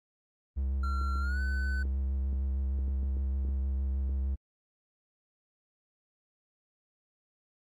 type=tone with vibrato; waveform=triangle; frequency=67 Hz; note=C2; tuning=42 cents sharp; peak=-26 dBFS; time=0.56-4.36 s; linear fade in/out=20 ms; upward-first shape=sine; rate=6.5 Hz; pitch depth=26 cents each way
type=tone with pitch glide; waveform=triangle; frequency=1368 to 1509.1 Hz; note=F6 to F#6; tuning=-36 to +34 cents; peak=-35 dBFS; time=0.83-1.83 s; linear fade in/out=5 ms; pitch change=+170 cents; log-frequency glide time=1.2-1.41 s
type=clicks; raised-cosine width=3 ms; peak=-33 dBFS; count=11; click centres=1.014 / 1.157 / 1.853 / 2.329 / 2.789 / 2.881 / 3.031 / 3.169 / 3.45 / 3.488 / 4.094 s
effects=AAC 64 kbps